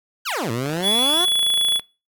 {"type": "exponential two-way sweep", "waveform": "15% pulse", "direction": "down then up", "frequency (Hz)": [1661.2, 110, 378], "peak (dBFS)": -16, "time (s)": [0.25, 1.26], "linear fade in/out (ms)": 20, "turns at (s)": 0.51}
{"type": "click train", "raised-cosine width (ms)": 0.3, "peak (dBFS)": -17, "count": 32, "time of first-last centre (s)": [0.66, 1.796], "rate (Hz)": 27.3}
{"type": "tone", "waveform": "square", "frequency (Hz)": 3400, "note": "G#7", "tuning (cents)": 40, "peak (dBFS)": -17, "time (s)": [0.82, 1.81], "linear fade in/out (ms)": 50}
{"effects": ["noise-tail reverb RT60 0.3 s tail -23 dB re dry"]}